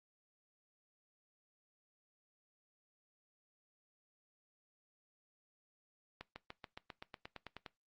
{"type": "accelerating click train", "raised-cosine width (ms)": 0.3, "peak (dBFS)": -30, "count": 13, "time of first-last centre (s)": [6.21, 7.662], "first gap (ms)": 150, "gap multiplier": 0.96, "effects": ["noise-tail reverb RT60 0.2 s tail -19 dB re dry", "Opus 48 kbps"]}